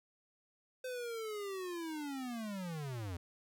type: linear sweep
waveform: square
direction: down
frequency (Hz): 515 to 81.9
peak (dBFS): -40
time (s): 0.84-3.17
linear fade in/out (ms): 5
effects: none